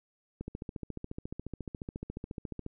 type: click train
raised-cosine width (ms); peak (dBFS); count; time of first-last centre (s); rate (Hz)
3; -25; 33; 0.41-2.664; 14.2
effects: none